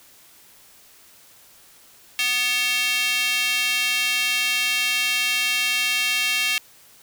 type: tone with high-pass filter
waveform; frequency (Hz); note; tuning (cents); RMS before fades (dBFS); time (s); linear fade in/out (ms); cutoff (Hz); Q
square; 246.9; B3; 0; -22; 2.19-6.58; 0; 2600; 2.8
effects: white hiss -51 dBFS RMS until 7.02 s